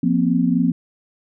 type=chord; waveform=sine; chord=F suspended fourth; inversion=none; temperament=equal with one note detuned; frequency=174.61 / 237.4 / 261.6 Hz; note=F3 / Bb3 / C4; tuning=0 / +32 / 0 cents; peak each=-19 dBFS; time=0.03-0.72 s; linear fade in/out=5 ms; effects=none